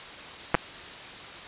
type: clicks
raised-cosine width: 0.5 ms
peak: -5 dBFS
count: 2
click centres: 0.544 / 0.55 s
effects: white hiss -41 dBFS RMS until 1.47 s + resampled to 8000 Hz